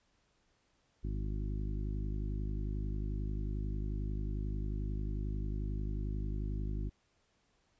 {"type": "harmonic tone with a mistuned harmonic", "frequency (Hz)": 51.2, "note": "G#1", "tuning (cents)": -24, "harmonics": [1, 2, 3, 4, 5, 6, 7], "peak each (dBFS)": [-35, -41, -45, -47, -49, -51, -52], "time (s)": [1.03, 6.9], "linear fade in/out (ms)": 20, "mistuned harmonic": 7, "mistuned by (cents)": 17, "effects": ["pink hiss -74 dBFS RMS until 7.79 s", "resampled to 16000 Hz"]}